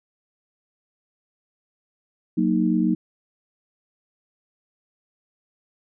sine chord, D# minor, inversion first, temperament equal, 185 / 233.1 / 311.1 Hz, F#3 / A#3 / D#4, 0 / 0 / 0 cents, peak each -22 dBFS, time 2.37-2.95 s, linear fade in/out 10 ms, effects none

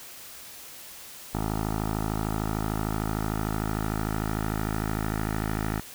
10% pulse tone with low-pass filter sweep, 53.3 Hz, G#1, 46 cents sharp, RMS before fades -29 dBFS, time 1.33-5.81 s, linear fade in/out 20 ms, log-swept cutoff 1100 to 1700 Hz, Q 2, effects white hiss -44 dBFS RMS until 5.94 s

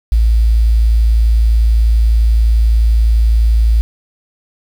sine tone with quantisation, 55.8 Hz, A1, 25 cents sharp, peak -7 dBFS, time 0.12-3.81 s, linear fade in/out 0 ms, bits 6, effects none

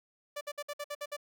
sawtooth tone bursts, 584 Hz, D5, 10 cents flat, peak -32 dBFS, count 8, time 0.36-1.167 s, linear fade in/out 10 ms, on 51 ms, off 57 ms, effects none

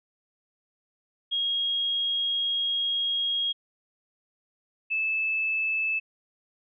sine tone pair in turn, 3274 / 2620 Hz, G#7 / E7, -25 / -11 cents, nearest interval major third, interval 386 cents, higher first, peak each -24 dBFS, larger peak neither, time 1.31-3.53 / 4.9-6 s, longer first, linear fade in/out 20 ms, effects none

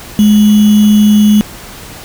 sine tone with sample-and-hold, 210 Hz, G#3, 19 cents sharp, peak -3 dBFS, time 0.19-1.41 s, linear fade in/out 0 ms, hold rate 3150 Hz, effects pink hiss -30 dBFS RMS until 2.04 s

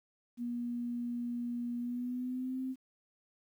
sine tone with pitch glide, 240 to 260.2 Hz, B3 to C4, -49 to -9 cents, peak -34 dBFS, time 0.37-2.76 s, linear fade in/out 50 ms, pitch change +140 cents, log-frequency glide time 1.78-2.6 s, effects 11-bit

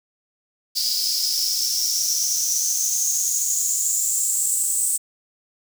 white noise with high-pass filter sweep, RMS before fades -22 dBFS, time 0.75-4.98 s, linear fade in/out 20 ms, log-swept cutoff 4800 to 8200 Hz, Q 9.7, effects none

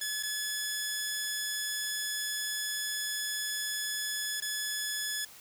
10% pulse tone with dropouts, 1710 Hz, A6, 50 cents flat, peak -23 dBFS, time 0.01-5.25 s, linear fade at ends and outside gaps 5 ms, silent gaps 0.228-0.232 / 4.403-4.421 s, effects white hiss -52 dBFS RMS until 5.4 s

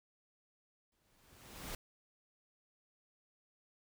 pink noise with exponential growth, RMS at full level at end -42 dBFS, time 0.92-1.75 s, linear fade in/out 2 ms, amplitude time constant 180 ms, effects none

